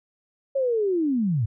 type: linear sweep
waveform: sine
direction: down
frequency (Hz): 555 to 98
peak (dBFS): -20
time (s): 0.55-1.46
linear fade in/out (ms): 10
effects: none